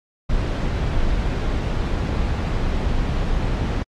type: noise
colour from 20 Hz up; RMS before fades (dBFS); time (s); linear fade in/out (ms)
brown; -21; 0.29-3.83; 10
effects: low-pass 5000 Hz 12 dB/octave + AAC 48 kbps